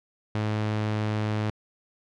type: tone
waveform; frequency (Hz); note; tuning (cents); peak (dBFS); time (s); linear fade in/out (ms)
sawtooth; 107; A2; -48; -21; 0.35-1.5; 0
effects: low-pass 4000 Hz 12 dB/octave